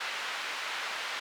pink band-pass noise, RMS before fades -36 dBFS, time 0-1.2 s, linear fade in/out 10 ms, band 1200 to 3400 Hz, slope 12 dB/octave, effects none

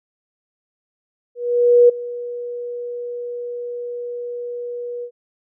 sine tone with ADSR envelope, 483.1 Hz, B4, 38 cents flat, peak -6 dBFS, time 1.35-5.11 s, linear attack 540 ms, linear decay 10 ms, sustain -19 dB, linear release 76 ms, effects none

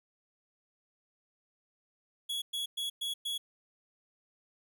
45% pulse tone bursts, 3356 Hz, G#7, 17 cents sharp, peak -33 dBFS, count 5, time 2.29-3.38 s, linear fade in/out 10 ms, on 130 ms, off 110 ms, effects none

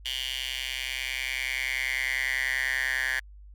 10% pulse tone with high-pass filter sweep, 130.2 Hz, C3, 8 cents flat, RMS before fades -30 dBFS, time 0.05-3.2 s, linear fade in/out 10 ms, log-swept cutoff 2900 to 1700 Hz, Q 6.3, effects added 50 Hz sine -45 dBFS peak until 3.54 s

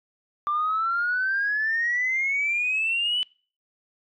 sine exponential sweep, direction up, 1174.7 to 3013 Hz, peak -21 dBFS, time 0.47-3.23 s, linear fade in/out 0 ms, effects noise-tail reverb RT60 0.4 s tail -25 dB re dry + tanh soft clip ceiling -17 dBFS

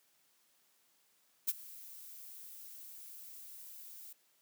violet noise with ADSR envelope, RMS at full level -30 dBFS, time 1.47-4.13 s, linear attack 19 ms, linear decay 33 ms, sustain -21 dB, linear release 5 ms, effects white hiss -72 dBFS RMS until 4.41 s + high-pass 150 Hz 12 dB/octave

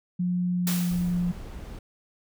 sine tone with pitch glide, 178.7 to 176.14 Hz, F3 to F3, +40 to +15 cents, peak -23 dBFS, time 0.19-1.32 s, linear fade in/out 10 ms, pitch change -25 cents, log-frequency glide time 0.54-0.88 s
white noise with exponential decay, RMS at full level -29 dBFS, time 0.67-1.41 s, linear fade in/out 1 ms, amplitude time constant 160 ms
brown noise, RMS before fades -38 dBFS, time 0.91-1.79 s, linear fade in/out 5 ms
effects none

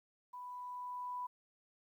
sine tone with level ramp, 990 Hz, B5, 4 cents sharp, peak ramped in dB -45 to -38 dBFS, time 0.33-1.27 s, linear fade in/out 10 ms, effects 12-bit

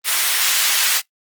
pink high-pass noise, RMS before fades -17 dBFS, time 0.04-1.02 s, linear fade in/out 50 ms, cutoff 1900 Hz, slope 12 dB/octave, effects noise-tail reverb RT60 0.1 s tail -18 dB re dry + Opus 24 kbps

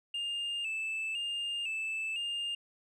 sine tone with vibrato, 2721 Hz, F7, 46 cents flat, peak -30 dBFS, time 0.14-2.55 s, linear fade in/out 5 ms, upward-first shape square, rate 0.99 Hz, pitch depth 58 cents each way, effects tanh soft clip ceiling -32 dBFS

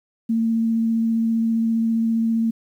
sine tone with vibrato, 226.8 Hz, A#3, 47 cents flat, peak -17 dBFS, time 0.29-2.51 s, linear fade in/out 10 ms, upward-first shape square, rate 15 Hz, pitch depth 8 cents each way, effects 9-bit

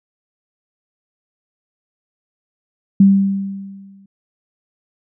sine tone with exponential decay, 196 Hz, G3, in tune, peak -4 dBFS, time 3-4.06 s, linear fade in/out 5 ms, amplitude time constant 230 ms, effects none

